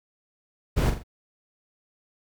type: noise with echo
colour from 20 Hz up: brown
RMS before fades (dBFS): -22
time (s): 0.76-0.91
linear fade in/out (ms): 20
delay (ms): 42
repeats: 3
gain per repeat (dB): -7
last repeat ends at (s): 1.036
effects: none